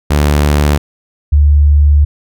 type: tone pair in turn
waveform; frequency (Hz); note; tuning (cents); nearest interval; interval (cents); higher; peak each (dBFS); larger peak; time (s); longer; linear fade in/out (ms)
sawtooth / sine; 73.42 / 73.1; D2 / D2; 0 / -7; unison; 7; first; -4; neither; 0.1-0.78 / 1.32-2.05; second; 10
effects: none